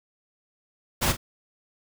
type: noise with echo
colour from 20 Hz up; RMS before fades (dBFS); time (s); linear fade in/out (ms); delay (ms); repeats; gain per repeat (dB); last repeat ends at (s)
pink; -23; 1.01-1.13; 20; 40; 1; -11; 1.17
effects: none